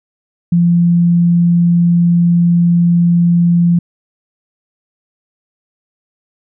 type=tone; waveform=sine; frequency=172.2 Hz; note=F3; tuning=24 cents flat; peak=-7 dBFS; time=0.52-3.79 s; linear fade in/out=5 ms; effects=none